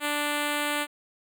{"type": "tone with notch filter", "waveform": "5% pulse", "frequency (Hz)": 293.9, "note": "D4", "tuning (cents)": 1, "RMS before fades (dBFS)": -28, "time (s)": [0, 0.87], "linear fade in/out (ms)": 50, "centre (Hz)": 5200, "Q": 1.7, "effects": []}